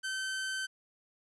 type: tone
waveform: sawtooth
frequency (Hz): 1540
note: G6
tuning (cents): -31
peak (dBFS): -30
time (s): 0.03-0.67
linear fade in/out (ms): 20
effects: resampled to 24000 Hz + 12-bit